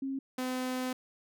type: tone pair in turn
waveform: sine / sawtooth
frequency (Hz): 270 / 255.1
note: C#4 / C4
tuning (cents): -45 / -44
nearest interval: minor second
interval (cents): 99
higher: first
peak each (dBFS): -32 / -28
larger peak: second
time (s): 0.02-0.19 / 0.38-0.93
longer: second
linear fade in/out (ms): 5
effects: none